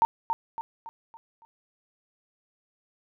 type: tone with echo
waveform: sine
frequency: 913 Hz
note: A#5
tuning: 36 cents flat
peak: -16 dBFS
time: 0.02-0.05 s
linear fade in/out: 0 ms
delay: 280 ms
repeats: 5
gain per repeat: -7 dB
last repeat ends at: 1.45 s
effects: none